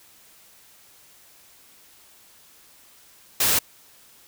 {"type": "noise", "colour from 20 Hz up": "white", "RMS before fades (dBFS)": -20, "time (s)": [3.4, 3.59], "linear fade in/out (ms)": 5, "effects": ["white hiss -53 dBFS RMS until 4.27 s"]}